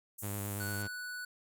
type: band-pass noise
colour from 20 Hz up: white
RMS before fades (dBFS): -45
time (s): 0.18-0.83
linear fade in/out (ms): 10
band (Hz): 6900 to 16000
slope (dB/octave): 48
type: tone with vibrato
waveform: sawtooth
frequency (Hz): 101.4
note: G#2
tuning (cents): -41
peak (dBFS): -33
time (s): 0.22-0.88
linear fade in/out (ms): 20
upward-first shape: square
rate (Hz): 8.8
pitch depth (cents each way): 25
type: tone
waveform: square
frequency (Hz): 1480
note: F#6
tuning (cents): 0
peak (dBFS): -40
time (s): 0.6-1.25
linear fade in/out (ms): 5
effects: none